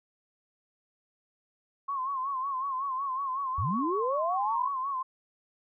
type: tone with vibrato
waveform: sine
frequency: 1073 Hz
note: C6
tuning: 43 cents sharp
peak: -29 dBFS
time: 1.88-5.03 s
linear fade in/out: 10 ms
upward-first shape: sine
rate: 5.4 Hz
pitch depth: 88 cents each way
type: linear sweep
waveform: sine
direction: up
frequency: 69.3 to 1037 Hz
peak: -28 dBFS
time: 3.58-4.68 s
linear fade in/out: 5 ms
effects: none